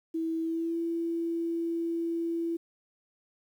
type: tone with pitch glide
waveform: sine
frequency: 325.7 to 334.7 Hz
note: E4 to E4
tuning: -21 to +26 cents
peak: -28 dBFS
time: 0.14-2.57 s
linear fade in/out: 10 ms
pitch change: +47 cents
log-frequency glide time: 0.42-0.77 s
effects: 10-bit